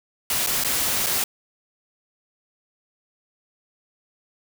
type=noise with dropouts; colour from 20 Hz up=white; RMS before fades=-23 dBFS; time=0.3-1.24 s; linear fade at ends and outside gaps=2 ms; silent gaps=0.464-0.471 / 0.638-0.646 / 1.063-1.067 s; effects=none